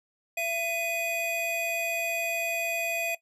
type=tone pair together; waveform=square; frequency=672.7 / 2489 Hz; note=E5 / D#7; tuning=+35 / 0 cents; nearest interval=octave + major seventh; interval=2265 cents; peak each=-33 / -30 dBFS; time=0.37-3.15 s; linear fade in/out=5 ms; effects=noise-tail reverb RT60 0.1 s tail -17 dB re dry + resampled to 32000 Hz

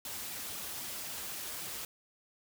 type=noise with flanger; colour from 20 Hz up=white; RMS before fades=-41 dBFS; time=0.05-1.85 s; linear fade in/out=2 ms; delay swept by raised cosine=1.8 to 7.4 ms; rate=3.8 Hz; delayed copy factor=-0.8; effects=none

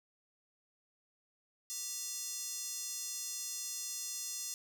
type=tone with high-pass filter; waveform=square; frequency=392 Hz; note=G4; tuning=in tune; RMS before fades=-41 dBFS; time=1.7-4.54 s; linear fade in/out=0 ms; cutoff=6200 Hz; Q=2.4; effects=none

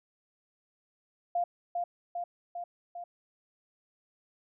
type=tone with echo; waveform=sine; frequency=698.5 Hz; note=F5; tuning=in tune; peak=-26 dBFS; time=1.35-1.44 s; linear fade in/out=5 ms; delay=400 ms; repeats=4; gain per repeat=-3 dB; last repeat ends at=3.04 s; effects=none

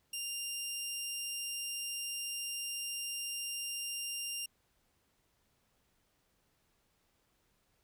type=tone; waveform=15% pulse; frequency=2794 Hz; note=F7; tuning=in tune; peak=-30 dBFS; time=0.13-4.46 s; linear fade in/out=5 ms; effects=pink hiss -75 dBFS RMS until 7.83 s

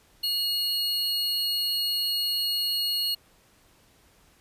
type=tone pair together; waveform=square; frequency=2883 / 4320 Hz; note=F#7 / C#8; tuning=-46 / -45 cents; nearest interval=perfect fifth; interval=701 cents; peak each=-32 / -26 dBFS; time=0.23-3.15 s; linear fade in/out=10 ms; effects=pink hiss -60 dBFS RMS until 4.4 s + resampled to 32000 Hz

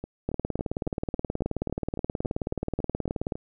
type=two click trains; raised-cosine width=2 ms; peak=-14 / -21 dBFS; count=58 / 13; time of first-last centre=0.29-3.322 / 0.04-3.355 s; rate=18.8 / 3.62 Hz; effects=none

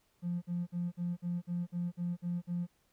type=tone bursts; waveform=triangle; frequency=174.61 Hz; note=F3; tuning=in tune; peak=-28 dBFS; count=10; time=0.22-2.67 s; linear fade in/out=50 ms; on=200 ms; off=50 ms; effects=tanh soft clip ceiling -29 dBFS + pink hiss -73 dBFS RMS until 2.92 s

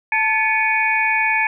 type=tone cluster; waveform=sine; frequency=882 / 1727 / 2237 / 2469 Hz; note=A5 / A6 / C#7 / D#7; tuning=+4 / -33 / +15 / -14 cents; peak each=-21 / -21 / -20 / -21 dBFS; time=0.12-1.47 s; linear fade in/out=2 ms; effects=none

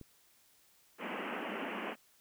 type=click; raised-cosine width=3 ms; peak=-36 dBFS; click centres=0.013 s
type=band-pass noise; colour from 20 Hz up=pink; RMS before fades=-40 dBFS; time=0.98-1.96 s; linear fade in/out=50 ms; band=190 to 3000 Hz; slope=96 dB/octave
effects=white hiss -67 dBFS RMS until 2.2 s

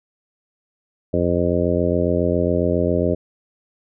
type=harmonic tone; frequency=87.31 Hz; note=F2; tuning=in tune; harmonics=1 / 2 / 3 / 4 / 5 / 6 / 7; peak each=-24 / -24 / -24 / -24 / -24 / -24 / -24 dBFS; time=1.13-3.15 s; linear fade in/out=10 ms; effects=none

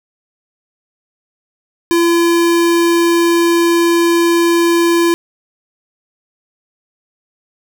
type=tone; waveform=square; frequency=339.8 Hz; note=F4; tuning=47 cents flat; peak=-10 dBFS; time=1.91-5.14 s; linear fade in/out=0 ms; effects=none

